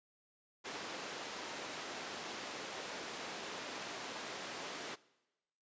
pink band-pass noise, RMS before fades -45 dBFS, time 0.64-4.96 s, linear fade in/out 20 ms, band 340 to 6700 Hz, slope 12 dB/octave, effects noise-tail reverb RT60 1.0 s tail -21 dB re dry + resampled to 16000 Hz

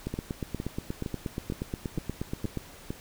two click trains, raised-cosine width 3 ms, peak -19 / -18 dBFS, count 7 / 22, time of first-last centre 0.14-2.905 / 0.07-2.573 s, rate 2.17 / 8.39 Hz, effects pink hiss -49 dBFS RMS until 3 s

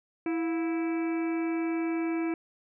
harmonic tone with a mistuned harmonic, 329 Hz, E4, 3 cents flat, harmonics 1 / 2 / 3 / 4 / 5 / 6 / 7 / 8, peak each -27 / -41 / -45 / -46 / -47 / -53 / -42 / -51 dBFS, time 0.26-2.34 s, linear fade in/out 2 ms, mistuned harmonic 2, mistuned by +120 cents, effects none

